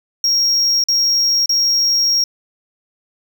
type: tone with dropouts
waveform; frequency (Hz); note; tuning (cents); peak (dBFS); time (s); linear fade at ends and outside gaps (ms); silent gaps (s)
triangle; 5588; F8; 0; -11; 0.24-2.24; 2; 0.839-0.885 / 1.459-1.493
effects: 8-bit